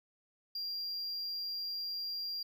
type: tone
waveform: triangle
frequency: 4769 Hz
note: D8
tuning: 26 cents sharp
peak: -35 dBFS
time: 0.55-2.43 s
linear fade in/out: 5 ms
effects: none